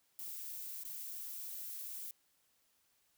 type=noise with dropouts; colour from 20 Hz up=violet; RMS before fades=-45 dBFS; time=0.19-2.11 s; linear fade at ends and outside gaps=1 ms; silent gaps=0.835-0.849 s; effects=white hiss -75 dBFS RMS until 3.17 s